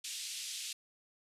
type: band-pass noise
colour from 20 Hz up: pink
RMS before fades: -42 dBFS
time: 0.04-0.73 s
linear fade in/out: 5 ms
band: 2900 to 10000 Hz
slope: 24 dB/octave
effects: resampled to 32000 Hz